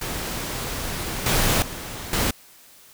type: noise with level steps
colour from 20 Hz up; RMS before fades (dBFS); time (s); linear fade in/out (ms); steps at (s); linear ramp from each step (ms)
pink; -29 / -20 / -34 / -22; 0.01-2.31; 5; 1.26 / 1.62 / 2.13; 2
effects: white hiss -50 dBFS RMS until 2.93 s